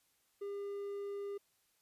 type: tone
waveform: triangle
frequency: 402.4 Hz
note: G4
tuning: 45 cents sharp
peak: -37 dBFS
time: 0.41-1.38 s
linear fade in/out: 10 ms
effects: white hiss -75 dBFS RMS until 1.81 s + resampled to 32000 Hz